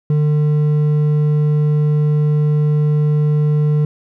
sine tone with hard clipping, 150 Hz, D3, 37 cents sharp, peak -13 dBFS, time 0.1-3.85 s, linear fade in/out 2 ms, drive 5 dB, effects none

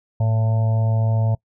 harmonic tone with a mistuned harmonic, 112.4 Hz, A2, 37 cents sharp, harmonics 1 / 2 / 4 / 5 / 6 / 7 / 8, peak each -16 / -34 / -40 / -33 / -32 / -44 / -37 dBFS, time 0.2-1.35 s, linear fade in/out 5 ms, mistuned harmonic 1, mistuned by -38 cents, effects noise-tail reverb RT60 0.1 s tail -24 dB re dry

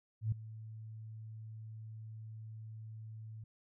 sine tone with ADSR envelope, 110 Hz, A2, in tune, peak -28 dBFS, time 0.21-3.44 s, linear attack 110 ms, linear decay 5 ms, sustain -17 dB, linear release 5 ms, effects none

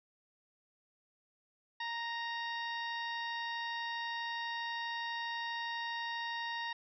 harmonic tone with a mistuned harmonic, 932.3 Hz, A#5, in tune, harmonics 1 / 2 / 3 / 4 / 5 / 6, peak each -40 / -40 / -48 / -45 / -53 / -55 dBFS, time 1.8-6.73 s, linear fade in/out 5 ms, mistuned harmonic 6, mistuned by -35 cents, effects none

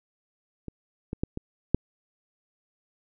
clicks, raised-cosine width 3 ms, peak -23 / -18 / -13 / -19 / -6 dBFS, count 5, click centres 0.683 / 1.131 / 1.235 / 1.374 / 1.746 s, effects none

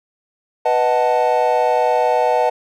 triangle chord, B dominant seventh, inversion none, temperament equal, 493.9 / 622.3 / 740 / 880 Hz, B4 / D#5 / F#5 / A5, 0 / 0 / 0 / 0 cents, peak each -17 dBFS, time 0.65-2.5 s, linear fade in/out 10 ms, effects none

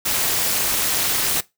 white noise with amplitude modulation, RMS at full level -17 dBFS, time 0.05-1.41 s, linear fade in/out 10 ms, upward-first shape sine, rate 278 Hz, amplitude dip 80%, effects noise-tail reverb RT60 0.2 s tail -20 dB re dry

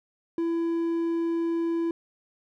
triangle tone, 334.2 Hz, E4, 24 cents sharp, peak -22 dBFS, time 0.38-1.91 s, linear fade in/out 2 ms, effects none

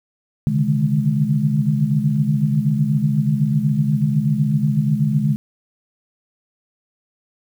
sine tone cluster, 133 / 146.2 / 154.3 / 210.3 Hz, C3 / D3 / D#3 / G#3, +29 / -7 / -14 / +22 cents, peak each -23 / -19 / -21 / -20 dBFS, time 0.47-5.36 s, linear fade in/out 0 ms, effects 8-bit

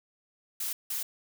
blue noise bursts at uneven times, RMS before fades -33 dBFS, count 2, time 0.6-0.73 / 0.9-1.03 s, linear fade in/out 5 ms, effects none

